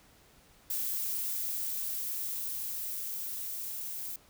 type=noise with level ramp; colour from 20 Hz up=violet; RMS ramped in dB=-33 to -39 dBFS; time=0.7-4.16 s; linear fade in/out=2 ms; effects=pink hiss -61 dBFS RMS until 4.29 s